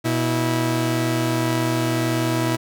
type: tone pair together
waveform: sawtooth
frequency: 121.9 / 325.4 Hz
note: B2 / E4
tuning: -22 / -22 cents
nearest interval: octave + perfect fourth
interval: 1700 cents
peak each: -18 dBFS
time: 0.04-2.57 s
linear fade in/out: 20 ms
effects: none